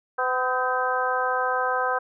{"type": "harmonic tone with a mistuned harmonic", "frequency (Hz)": 253.6, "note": "B3", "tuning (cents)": 46, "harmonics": [2, 3, 4, 5, 6], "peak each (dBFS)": [-28, -28, -28, -28, -28], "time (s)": [0.18, 1.99], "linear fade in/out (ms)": 10, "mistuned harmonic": 6, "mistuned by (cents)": 39, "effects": []}